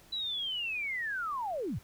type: linear sweep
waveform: sine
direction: down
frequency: 3982 to 67.9 Hz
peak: -32 dBFS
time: 0.12-1.79 s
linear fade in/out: 10 ms
effects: pink hiss -59 dBFS RMS until 1.83 s